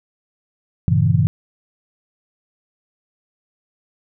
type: chord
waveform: sine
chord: G diminished seventh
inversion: none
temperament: equal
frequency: 98 / 116.54 / 138.59 / 164.81 Hz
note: G2 / Bb2 / Db3 / Fb3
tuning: 0 / 0 / 0 / 0 cents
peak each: -18 dBFS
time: 0.88-1.27 s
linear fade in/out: 0 ms
effects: none